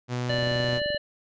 sawtooth tone, 123.47 Hz, B2, in tune, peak -23 dBFS, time 0.08-0.81 s, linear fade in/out 50 ms
harmonic tone, 587.3 Hz, D5, in tune, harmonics 1 / 3 / 5 / 7, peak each -27 / -32 / -34 / -35 dBFS, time 0.29-0.98 s, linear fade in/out 10 ms
click train, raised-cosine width 3 ms, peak -26 dBFS, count 16, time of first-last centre 0.3-0.947 s, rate 23.2 Hz
effects resampled to 16000 Hz

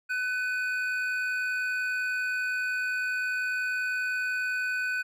triangle tone pair together, 1503.4 / 2489 Hz, F#6 / D#7, +27 / 0 cents, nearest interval major sixth, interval 873 cents, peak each -26 / -33 dBFS, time 0.09-5.03 s, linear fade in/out 20 ms, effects none

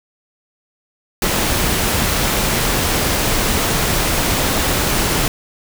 pink noise, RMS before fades -17 dBFS, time 1.22-5.28 s, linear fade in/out 2 ms, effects none

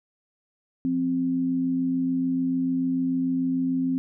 sine tone pair together, 174.79 / 261.6 Hz, F3 / C4, +2 / 0 cents, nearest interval perfect fifth, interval 698 cents, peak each -32 / -22 dBFS, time 0.85-3.98 s, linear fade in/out 0 ms, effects none

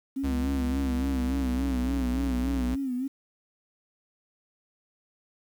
sine tone with vibrato, 260.9 Hz, C4, 5 cents flat, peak -27 dBFS, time 0.16-3.08 s, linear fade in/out 10 ms, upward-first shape sine, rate 3.5 Hz, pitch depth 100 cents each way
square tone with pitch glide, 68.8 to 61.65 Hz, C#2 to B1, -12 to -2 cents, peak -29 dBFS, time 0.23-2.76 s, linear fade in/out 20 ms, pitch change -190 cents, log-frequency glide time 0.66-2.03 s
effects 9-bit

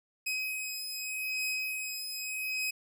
sawtooth beating tone pair, 2530 / 2530.83 Hz, D#7 / D#7, +28 / +29 cents, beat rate 0.83 Hz, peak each -34 / -32 dBFS, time 0.26-2.71 s, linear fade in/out 10 ms, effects none

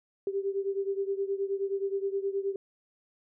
sine beating tone pair, 390.9 / 400.4 Hz, G4 / G4, -5 / +37 cents, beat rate 9.5 Hz, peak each -30 / -33 dBFS, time 0.27-2.56 s, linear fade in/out 2 ms, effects none

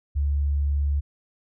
sine tone, 71.5 Hz, D2, 46 cents flat, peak -20 dBFS, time 0.15-1.01 s, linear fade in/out 20 ms, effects none

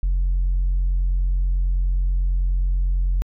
sine tone, 44.63 Hz, F1, 38 cents sharp, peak -15 dBFS, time 0.03-3.22 s, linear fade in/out 0 ms, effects tanh soft clip ceiling -15 dBFS

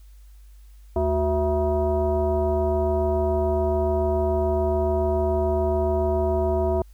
sine tone with frequency modulation, 370 Hz, F#4, in tune, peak -19 dBFS, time 0.96-6.82 s, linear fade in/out 2 ms, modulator 293 Hz, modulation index 1.4, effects added 50 Hz sine -44 dBFS peak until 6.93 s + white hiss -63 dBFS RMS until 6.93 s

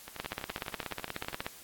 two click trains, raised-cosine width 0.3 ms, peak -24 / -18 dBFS, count 16 / 22, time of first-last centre 0.08-1.33 / 0.2-1.465 s, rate 12 / 16.6 Hz, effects white hiss -51 dBFS RMS until 1.63 s + AAC 64 kbps

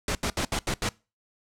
pink noise bursts at uneven times, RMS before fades -27 dBFS, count 6, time 0.08-0.15 / 0.23-0.3 / 0.37-0.45 / 0.52-0.59 / 0.67-0.74 / 0.82-0.89 s, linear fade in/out 2 ms, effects noise-tail reverb RT60 0.3 s tail -23 dB re dry + low-pass 9000 Hz 12 dB/octave

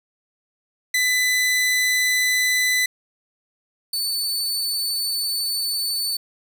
sawtooth tone pair in turn, 2002 / 4494 Hz, B6 / C#8, +23 / +23 cents, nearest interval octave + major second, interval 1400 cents, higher second, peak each -14 / -19 dBFS, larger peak first, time 0.94-2.86 / 3.93-6.17 s, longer second, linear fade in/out 5 ms, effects 8-bit

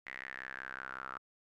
sawtooth tone with band-pass filter sweep, 65.41 Hz, C2, in tune, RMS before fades -45 dBFS, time 0.06-1.18 s, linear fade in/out 10 ms, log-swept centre 2000 to 1300 Hz, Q 7.4, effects none

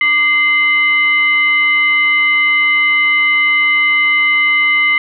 sine tone with frequency modulation, 2077 Hz, C7, 13 cents flat, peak -9 dBFS, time 0.01-4.98 s, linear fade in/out 2 ms, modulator 893 Hz, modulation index 0.49, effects none

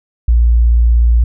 sine tone, 58.27 Hz, A#1, in tune, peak -6 dBFS, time 0.28-1.24 s, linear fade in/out 5 ms, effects none

